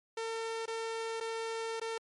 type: tone with dropouts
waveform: sawtooth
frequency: 452.2 Hz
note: A4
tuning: 47 cents sharp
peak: -31 dBFS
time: 0.17-1.98 s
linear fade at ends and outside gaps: 5 ms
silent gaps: 0.658-0.678 / 1.202-1.208 / 1.799-1.814 s
effects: low-pass 9000 Hz 12 dB/octave + MP3 48 kbps